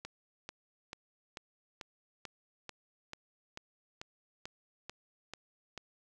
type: click train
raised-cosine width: 0.2 ms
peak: -25 dBFS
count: 14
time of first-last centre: 0.05-5.777 s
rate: 2.27 Hz
effects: none